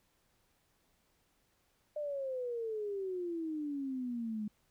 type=exponential sweep; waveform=sine; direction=down; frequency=606 to 207.7 Hz; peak=-35 dBFS; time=1.96-4.48 s; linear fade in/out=5 ms; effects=pink hiss -74 dBFS RMS until 4.7 s